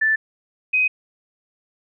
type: tone pair in turn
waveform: sine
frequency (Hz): 1760 / 2514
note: A6 / D#7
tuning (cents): 0 / +17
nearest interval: tritone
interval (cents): 617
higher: second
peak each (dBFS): -15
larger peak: neither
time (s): 0.01-0.16 / 0.73-0.88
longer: neither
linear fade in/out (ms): 10
effects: none